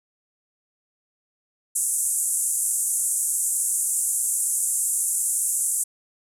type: band-pass noise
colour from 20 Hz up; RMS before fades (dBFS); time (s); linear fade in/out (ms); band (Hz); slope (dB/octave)
pink; -24; 1.75-5.84; 10; 7600 to 11000; 48
effects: none